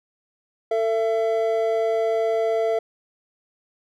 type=tone pair together; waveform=triangle; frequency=447.4 / 670 Hz; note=A4 / E5; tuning=+29 / +28 cents; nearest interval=perfect fifth; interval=699 cents; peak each=-20 dBFS; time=0.71-2.79 s; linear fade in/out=5 ms; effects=none